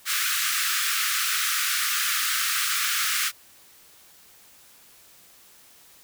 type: high-pass noise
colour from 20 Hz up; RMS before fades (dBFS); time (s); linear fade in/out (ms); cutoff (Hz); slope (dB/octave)
pink; -25; 0.05-3.32; 50; 1200; 96
effects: white hiss -53 dBFS RMS until 6.03 s